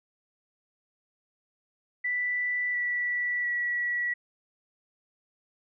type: tone with pitch steps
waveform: sine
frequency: 1975.5 / 1956.2 / 1937.1 Hz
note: B6 / B6 / B6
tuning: 0 / -17 / -34 cents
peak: -26 dBFS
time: 2.04-4.14 s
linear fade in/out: 10 ms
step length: 700 ms
effects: none